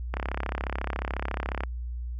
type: click train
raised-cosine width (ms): 0.5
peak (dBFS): -15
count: 52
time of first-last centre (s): 0.14-1.636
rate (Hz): 34.1
effects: added 60 Hz sine -31 dBFS peak until 2.19 s